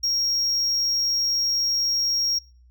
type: tone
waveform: triangle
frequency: 5588 Hz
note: F8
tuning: in tune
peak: -19 dBFS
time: 0.03-2.39 s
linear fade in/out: 10 ms
effects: noise-tail reverb RT60 0.4 s tail -26 dB re dry + added 61 Hz sine -50 dBFS peak until 2.7 s